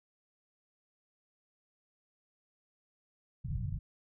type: low-pass noise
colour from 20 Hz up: white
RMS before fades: -36 dBFS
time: 3.44-3.79 s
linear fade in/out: 10 ms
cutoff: 160 Hz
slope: 48 dB/octave
effects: none